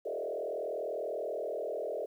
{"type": "tone with frequency modulation", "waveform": "sine", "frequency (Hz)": 527, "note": "C5", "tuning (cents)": 12, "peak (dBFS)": -33, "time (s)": [0.05, 2.06], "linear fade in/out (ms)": 10, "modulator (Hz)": 40.3, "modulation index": 3.2, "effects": ["11-bit"]}